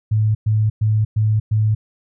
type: tone bursts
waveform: sine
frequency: 108 Hz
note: A2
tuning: 32 cents flat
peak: -13 dBFS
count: 5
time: 0.11-1.75 s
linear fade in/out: 10 ms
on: 240 ms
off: 110 ms
effects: none